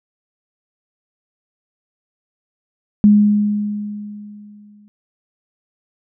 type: tone with exponential decay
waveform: sine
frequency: 207.7 Hz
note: G#3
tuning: in tune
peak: -5 dBFS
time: 3.04-4.88 s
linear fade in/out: 0 ms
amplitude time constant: 400 ms
effects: none